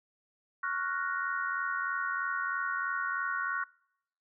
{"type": "chord", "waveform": "sine", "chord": "Gb major seventh", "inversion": "second", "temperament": "equal", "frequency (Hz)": [1108.7, 1396.9, 1480, 1864.7], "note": ["Db6", "F6", "Gb6", "Bb6"], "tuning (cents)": [0, 0, 0, 0], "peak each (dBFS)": [-35, -37, -34, -40], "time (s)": [0.63, 3.64], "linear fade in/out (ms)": 5, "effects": ["noise-tail reverb RT60 0.8 s tail -25 dB re dry"]}